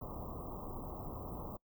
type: band-stop noise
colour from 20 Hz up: pink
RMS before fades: -44 dBFS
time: 0.01-1.57 s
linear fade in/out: 5 ms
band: 1200 to 16000 Hz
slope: 96 dB/octave
effects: noise-tail reverb RT60 0.1 s tail -24 dB re dry